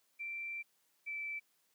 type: tone pair in turn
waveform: sine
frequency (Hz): 2349 / 2322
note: D7 / D7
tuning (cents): 0 / -20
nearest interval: unison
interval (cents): 20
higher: first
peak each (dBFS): -39 / -38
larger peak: second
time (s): 0.19-0.63 / 1.06-1.4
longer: first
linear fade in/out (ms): 20
effects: white hiss -75 dBFS RMS until 1.74 s + high-pass 150 Hz 12 dB/octave